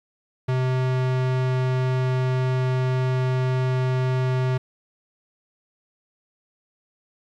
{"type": "tone with low-pass filter", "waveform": "square", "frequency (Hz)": 128.7, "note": "C3", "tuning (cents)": -28, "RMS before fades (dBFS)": -22, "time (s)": [0.48, 4.58], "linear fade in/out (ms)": 10, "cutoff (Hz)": 3700, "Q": 0.52, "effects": ["10-bit"]}